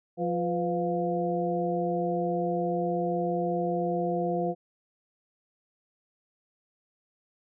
harmonic tone with a mistuned harmonic, 175.4 Hz, F3, 8 cents sharp, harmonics 1 / 2 / 3 / 4, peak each -31 / -31 / -31 / -31 dBFS, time 0.17-4.55 s, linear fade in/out 50 ms, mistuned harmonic 3, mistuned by -76 cents, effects none

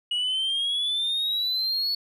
sine exponential sweep, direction up, 2900 to 4435 Hz, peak -21 dBFS, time 0.11-1.95 s, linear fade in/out 5 ms, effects tanh soft clip ceiling -22 dBFS

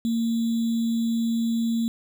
sine tone with sample-and-hold, 229.5 Hz, A#3, 27 cents flat, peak -21 dBFS, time 0.05-1.88 s, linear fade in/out 0 ms, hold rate 3675 Hz, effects none

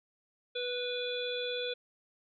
harmonic tone with a mistuned harmonic, 492.4 Hz, B4, 5 cents flat, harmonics 1 / 3 / 5 / 7 / 8, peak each -35 / -44 / -43 / -38 / -45 dBFS, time 0.55-1.74 s, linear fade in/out 10 ms, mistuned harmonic 8, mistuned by +24 cents, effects none

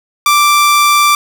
sawtooth tone, 1174.7 Hz, D6, in tune, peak -3 dBFS, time 0.26-1.15 s, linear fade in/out 2 ms, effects none

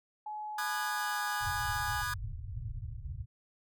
sine tone with pitch glide, 849 to 835.9 Hz, G#5 to G#5, +38 to +11 cents, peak -37 dBFS, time 0.26-2.02 s, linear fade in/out 5 ms, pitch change -27 cents, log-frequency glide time 0.84-1.19 s
45% pulse chord, G# minor seventh, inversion first, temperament equal with one note detuned, 987.8 / 1218.2 / 1480 / 1661.2 Hz, B5 / D#6 / F#6 / G#6, 0 / -37 / 0 / 0 cents, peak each -42 / -38 / -40 / -37 dBFS, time 0.58-2.14 s, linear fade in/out 5 ms
white low-pass noise, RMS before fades -40 dBFS, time 1.4-3.26 s, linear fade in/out 50 ms, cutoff 130 Hz, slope 96 dB/octave
effects none

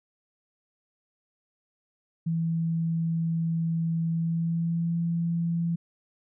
sine tone with pitch glide, 164.81 to 168.56 Hz, E3 to E3, 0 to +39 cents, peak -24 dBFS, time 2.26-5.76 s, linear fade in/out 10 ms, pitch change +39 cents, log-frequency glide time 4.09-4.96 s, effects none

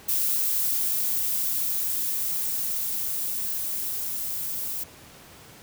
violet noise with level ramp, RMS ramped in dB -24 to -31 dBFS, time 0.08-4.84 s, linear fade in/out 10 ms, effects pink hiss -48 dBFS RMS until 5.62 s + high-pass 60 Hz 12 dB/octave

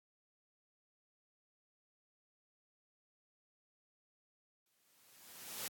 white noise with exponential growth, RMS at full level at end -41 dBFS, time 4.66-5.68 s, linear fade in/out 2 ms, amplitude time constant 220 ms, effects high-pass 100 Hz 12 dB/octave + AAC 64 kbps

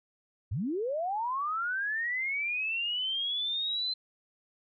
sine linear sweep, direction up, 77.78 to 4100 Hz, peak -29 dBFS, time 0.51-3.94 s, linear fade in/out 10 ms, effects none

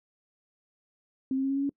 sine tone with pitch steps, 264.2 / 267.4 / 270.7 / 274 / 277.3 / 280.7 Hz, C4 / C4 / C#4 / C#4 / C#4 / C#4, +17 / +38 / -41 / -20 / +1 / +22 cents, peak -25 dBFS, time 1.31-1.694 s, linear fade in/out 2 ms, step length 64 ms, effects noise-tail reverb RT60 0.1 s tail -26 dB re dry

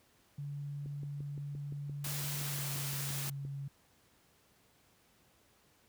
sine tone with pitch glide, 143.2 to 139.2 Hz, D3 to C#3, -43 to +8 cents, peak -38 dBFS, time 0.38-3.68 s, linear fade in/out 5 ms, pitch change -49 cents, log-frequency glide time 2.39-2.7 s
click train, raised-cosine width 3 ms, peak -36 dBFS, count 16, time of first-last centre 0.86-3.451 s, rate 5.79 Hz
white noise, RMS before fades -40 dBFS, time 2.04-3.3 s, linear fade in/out 5 ms
effects pink hiss -68 dBFS RMS until 5.88 s + high-pass 60 Hz 12 dB/octave

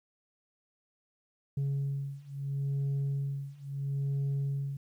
sine beating tone pair, 138.59 / 139.34 Hz, C#3 / C#3, 0 / +9 cents, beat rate 0.75 Hz, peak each -32 / -31 dBFS, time 1.57-4.77 s, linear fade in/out 5 ms, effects tanh soft clip ceiling -27 dBFS + 11-bit

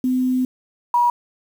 sine tone pair in turn, 254.9 / 962.4 Hz, C4 / B5, -45 / -45 cents, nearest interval octave + major seventh, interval 2300 cents, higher second, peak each -16 / -13 dBFS, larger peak second, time 0.04-0.45 / 0.94-1.1 s, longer first, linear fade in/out 2 ms, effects 7-bit

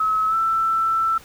sine tone with pitch glide, 1288 to 1329.6 Hz, E6 to E6, -41 to +15 cents, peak -17 dBFS, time 0-1.18 s, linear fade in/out 5 ms, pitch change +56 cents, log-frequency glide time 0.28-0.35 s, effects pink hiss -46 dBFS RMS until 1.24 s

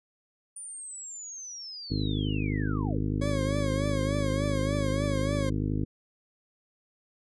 sine linear sweep, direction down, 9397 to 364.3 Hz, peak -38 dBFS, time 0.56-2.99 s, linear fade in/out 5 ms
harmonic tone, 51.6 Hz, G#1, 10 cents flat, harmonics 1 / 2 / 3 / 4 / 5 / 6 / 7 / 8 / 9, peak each -33 / -31 / -33 / -41 / -33 / -35 / -43 / -45 / -46 dBFS, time 1.9-5.85 s, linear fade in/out 10 ms
40% pulse tone with vibrato, 553 Hz, C#5, 4 cents flat, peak -30 dBFS, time 3.21-5.5 s, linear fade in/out 10 ms, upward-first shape triangle, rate 3.4 Hz, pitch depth 98 cents each way
effects resampled to 24000 Hz

